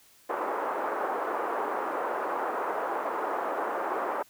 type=band-pass noise; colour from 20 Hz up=white; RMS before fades=-31 dBFS; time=0.29-4.23 s; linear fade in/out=10 ms; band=350 to 1200 Hz; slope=24 dB/octave; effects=white hiss -59 dBFS RMS until 4.29 s